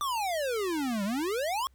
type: exponential two-way sweep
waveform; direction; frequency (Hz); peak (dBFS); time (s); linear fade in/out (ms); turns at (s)
square; down then up; 1200 to 191.1 to 1122; -29; 0.01-1.67; 0; 1.04
effects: added 64 Hz sine -58 dBFS peak until 1.74 s + pink hiss -72 dBFS RMS until 1.74 s